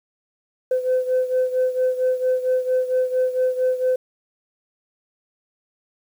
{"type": "beating tone pair", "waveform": "sine", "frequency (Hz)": [509, 513.4], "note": ["C5", "C5"], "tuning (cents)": [-48, -33], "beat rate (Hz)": 4.4, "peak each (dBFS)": [-18, -22], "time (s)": [0.71, 3.96], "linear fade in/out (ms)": 5, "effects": ["tanh soft clip ceiling -13 dBFS", "8-bit"]}